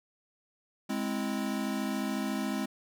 square chord, Ab augmented, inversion none, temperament equal, 207.7 / 261.6 / 329.6 Hz, Ab3 / C4 / E4, 0 / 0 / 0 cents, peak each -34 / -35 / -39 dBFS, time 0.89-2.66 s, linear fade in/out 10 ms, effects none

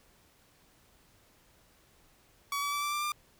sawtooth tone with pitch steps, 1134 / 1145.9 / 1157.8 / 1169.9 / 1182.2 / 1194.5 Hz, C#6 / D6 / D6 / D6 / D6 / D6, +39 / -43 / -25 / -7 / +11 / +29 cents, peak -27 dBFS, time 2.52-3.12 s, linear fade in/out 2 ms, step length 100 ms, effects pink hiss -64 dBFS RMS until 3.39 s

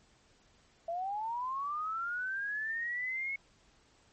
sine linear sweep, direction up, 659.3 to 2200 Hz, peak -33 dBFS, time 0.88-3.36 s, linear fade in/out 5 ms, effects pink hiss -66 dBFS RMS until 4.12 s + MP3 32 kbps

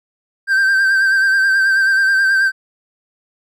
triangle tone with vibrato, 1568 Hz, G6, in tune, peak -9 dBFS, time 0.47-2.52 s, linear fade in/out 50 ms, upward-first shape sine, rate 9.3 Hz, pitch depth 37 cents each way, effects none

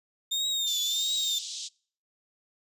35% pulse tone with vibrato, 3634 Hz, A#7, 45 cents flat, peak -25 dBFS, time 0.31-1.39 s, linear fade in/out 10 ms, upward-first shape triangle, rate 1.5 Hz, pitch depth 93 cents each way
pink band-pass noise, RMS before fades -38 dBFS, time 0.66-1.69 s, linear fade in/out 20 ms, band 3300 to 7600 Hz, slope 48 dB/octave
effects noise-tail reverb RT60 0.5 s tail -26 dB re dry + resampled to 32000 Hz

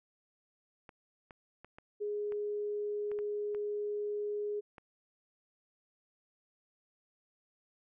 clicks, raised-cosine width 0.5 ms, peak -35 dBFS, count 9, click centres 0.892 / 1.308 / 1.646 / 1.785 / 2.322 / 3.116 / 3.189 / 3.548 / 4.782 s
sine tone, 415.3 Hz, G#4, in tune, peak -33 dBFS, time 2-4.61 s, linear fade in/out 20 ms
effects none

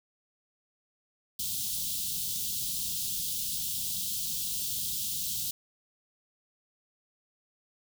white band-stop noise, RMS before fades -33 dBFS, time 1.39-5.51 s, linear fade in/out 5 ms, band 220 to 3100 Hz, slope 48 dB/octave, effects none

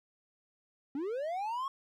triangle linear sweep, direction up, 261.6 to 1108.7 Hz, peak -31 dBFS, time 0.95-1.68 s, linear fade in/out 2 ms, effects none

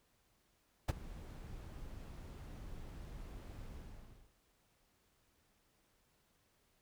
brown noise with ADSR envelope, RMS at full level -27 dBFS, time 0.88-4.34 s, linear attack 11 ms, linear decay 26 ms, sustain -22 dB, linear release 640 ms, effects pink hiss -75 dBFS RMS until 6.81 s

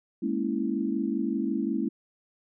sine chord, A# half-diminished seventh, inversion third, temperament equal, 207.7 / 233.1 / 277.2 / 329.6 Hz, G#3 / A#3 / C#4 / E4, 0 / 0 / 0 / 0 cents, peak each -31 dBFS, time 0.22-1.89 s, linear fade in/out 10 ms, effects none

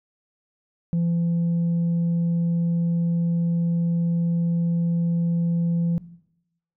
sine tone, 169.7 Hz, F3, 49 cents flat, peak -17 dBFS, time 0.93-5.98 s, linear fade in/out 0 ms, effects noise-tail reverb RT60 0.8 s tail -19 dB re dry + tanh soft clip ceiling -18 dBFS

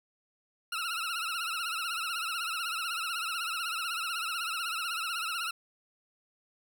20% pulse tone with vibrato, 1352 Hz, E6, 43 cents sharp, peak -27 dBFS, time 0.72-5.51 s, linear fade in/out 5 ms, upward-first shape triangle, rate 16 Hz, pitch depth 120 cents each way, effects none

